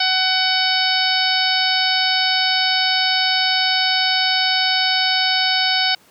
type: harmonic tone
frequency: 750 Hz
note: F#5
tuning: 23 cents sharp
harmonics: 1 / 2 / 3 / 4 / 5 / 6 / 7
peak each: -23 / -23 / -23 / -23 / -23 / -23 / -23 dBFS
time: 0-5.95 s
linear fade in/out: 5 ms
effects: pink hiss -52 dBFS RMS until 6.1 s + high-pass 150 Hz 12 dB/octave